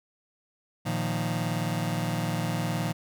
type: chord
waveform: sawtooth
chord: Bb suspended fourth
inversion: none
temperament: just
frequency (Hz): 116.54 / 155.39 / 174.81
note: Bb2 / Eb3 / F3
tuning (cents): 0 / -2 / +2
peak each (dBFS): -27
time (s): 0.85-2.93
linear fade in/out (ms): 20
effects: none